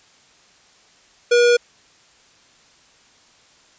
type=tone; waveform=square; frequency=480.4 Hz; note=B4; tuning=48 cents flat; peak=-12 dBFS; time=1.31-1.57 s; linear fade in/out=10 ms; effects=white hiss -53 dBFS RMS until 3.78 s + resampled to 16000 Hz